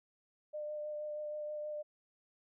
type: tone with vibrato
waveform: sine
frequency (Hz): 601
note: D5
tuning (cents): +40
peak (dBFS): -38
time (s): 0.53-1.83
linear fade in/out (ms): 20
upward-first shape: sine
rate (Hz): 6.3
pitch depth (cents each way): 13
effects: none